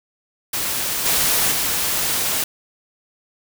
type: noise with level steps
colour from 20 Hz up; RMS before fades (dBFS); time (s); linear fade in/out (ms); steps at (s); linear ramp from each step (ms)
white; -23 / -18 / -21; 0.53-2.44; 5; 1.05 / 1.51; 10
effects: none